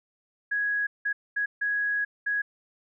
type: tone bursts at uneven times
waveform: sine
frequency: 1664 Hz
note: G#6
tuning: 3 cents sharp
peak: -24 dBFS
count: 5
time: 0.51-0.87 / 1.05-1.13 / 1.36-1.46 / 1.61-2.05 / 2.26-2.42 s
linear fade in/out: 10 ms
effects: none